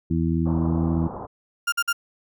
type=harmonic tone; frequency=81.8 Hz; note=E2; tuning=13 cents flat; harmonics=1 / 2 / 3 / 4; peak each=-26 / -23 / -26 / -27 dBFS; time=0.1-1.08 s; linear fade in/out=10 ms
type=low-pass noise; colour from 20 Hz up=white; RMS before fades=-35 dBFS; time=0.45-1.27 s; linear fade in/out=20 ms; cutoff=1100 Hz; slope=48 dB/octave
type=tone bursts; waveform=35% pulse; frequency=1400 Hz; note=F6; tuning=4 cents sharp; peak=-18 dBFS; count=3; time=1.67-1.929 s; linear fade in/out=10 ms; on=53 ms; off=50 ms
effects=none